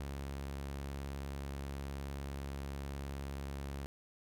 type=tone with vibrato; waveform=sawtooth; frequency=69.3 Hz; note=C#2; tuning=in tune; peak=-36 dBFS; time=0-3.86 s; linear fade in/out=0 ms; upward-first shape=sine; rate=19 Hz; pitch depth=42 cents each way; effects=none